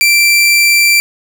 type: tone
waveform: sawtooth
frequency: 2349 Hz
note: D7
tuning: in tune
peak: -3 dBFS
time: 0.01-1 s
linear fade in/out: 0 ms
effects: none